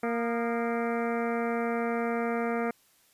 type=harmonic tone with a mistuned harmonic; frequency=233.1 Hz; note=A#3; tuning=in tune; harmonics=1 / 2 / 3 / 4 / 5 / 6 / 7 / 8 / 9 / 10; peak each=-31 / -31 / -34 / -43 / -39 / -40 / -45 / -45 / -43 / -46 dBFS; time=0.03-2.71 s; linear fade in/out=5 ms; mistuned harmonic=5; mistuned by=+75 cents; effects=white hiss -64 dBFS RMS until 3.13 s + resampled to 32000 Hz